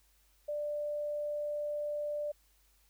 sine tone, 591 Hz, D5, 11 cents sharp, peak -33 dBFS, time 0.48-2.32 s, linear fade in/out 10 ms, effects added 50 Hz sine -68 dBFS peak until 2.89 s + white hiss -70 dBFS RMS until 2.89 s

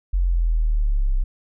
sine linear sweep, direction down, 45.59 to 31.67 Hz, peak -16 dBFS, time 0.13-1.24 s, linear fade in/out 10 ms, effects none

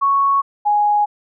sine tone pair in turn, 1108.7 / 830.6 Hz, C#6 / G#5, 0 / 0 cents, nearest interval perfect fourth, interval 500 cents, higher first, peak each -12 dBFS, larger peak neither, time 0.01-0.42 / 0.65-1.06 s, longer neither, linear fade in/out 20 ms, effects none

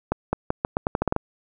accelerating click train, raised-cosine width 1 ms, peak -7 dBFS, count 11, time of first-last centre 0.12-1.164 s, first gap 210 ms, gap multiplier 0.83, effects none

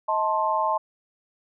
sine chord, A diminished, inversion second, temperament just, 633.6 / 880 / 1056 Hz, Eb5 / A5 / C6, +31 / 0 / +16 cents, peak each -27 / -24 / -25 dBFS, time 0.08-0.78 s, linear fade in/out 10 ms, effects none

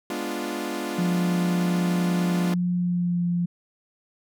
sawtooth chord, G# diminished seventh, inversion none, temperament equal, 207.7 / 246.9 / 293.7 / 349.2 Hz, G#3 / B3 / D4 / F4, 0 / 0 / 0 / 0 cents, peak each -31 / -30 / -29 / -28 dBFS, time 0.1-2.54 s, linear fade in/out 2 ms
sine tone with pitch glide, 177.6 to 174.25 Hz, F3 to F3, +29 to -4 cents, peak -21 dBFS, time 0.98-3.46 s, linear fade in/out 10 ms, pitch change -33 cents, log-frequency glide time 2.76-3.25 s
effects none

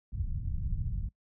pink low-pass noise, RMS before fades -33 dBFS, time 0.12-1.09 s, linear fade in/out 5 ms, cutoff 130 Hz, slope 24 dB/octave, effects noise-tail reverb RT60 0.1 s tail -21 dB re dry

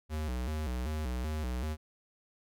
square tone with vibrato, 69.3 Hz, C#2, in tune, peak -33 dBFS, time 0.09-1.77 s, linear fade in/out 50 ms, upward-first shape square, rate 2.6 Hz, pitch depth 190 cents each way, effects none

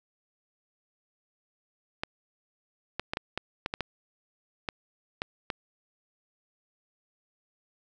clicks, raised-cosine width 0.3 ms, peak -14 dBFS, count 11, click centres 2.035 / 2.996 / 3.135 / 3.171 / 3.376 / 3.661 / 3.739 / 3.807 / 4.688 / 5.219 / 5.502 s, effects none

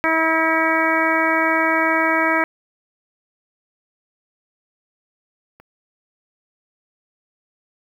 harmonic tone, 322.4 Hz, E4, 38 cents flat, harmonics 1 / 2 / 3 / 4 / 5 / 6 / 7, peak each -23 / -23 / -23 / -23 / -23 / -23 / -23 dBFS, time 0.04-2.44 s, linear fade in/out 0 ms
click, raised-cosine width 0.5 ms, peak -29 dBFS, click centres 5.6 s
effects 8-bit

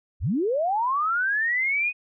sine linear sweep, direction up, 44.3 to 2513 Hz, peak -21 dBFS, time 0.2-1.93 s, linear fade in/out 50 ms, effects none

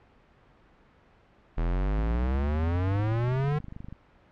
square exponential sweep, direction up, 40.18 to 152.5 Hz, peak -25 dBFS, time 1.57-3.59 s, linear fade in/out 10 ms
click train, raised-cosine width 5 ms, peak -28 dBFS, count 49, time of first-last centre 1.99-3.925 s, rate 24.8 Hz
effects pink hiss -59 dBFS RMS until 4.31 s + low-pass 2000 Hz 12 dB/octave

